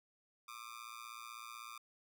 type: tone with amplitude modulation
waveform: sawtooth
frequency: 1198 Hz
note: D6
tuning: 34 cents sharp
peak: -40 dBFS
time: 0.48-1.78 s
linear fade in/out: 5 ms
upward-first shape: sine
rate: 116 Hz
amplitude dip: 100%
effects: none